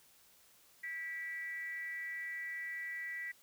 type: tone with frequency modulation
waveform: sine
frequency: 1955 Hz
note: B6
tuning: 18 cents flat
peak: -39 dBFS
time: 0.83-3.32 s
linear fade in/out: 10 ms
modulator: 342 Hz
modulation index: 0.43
effects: white hiss -65 dBFS RMS until 3.42 s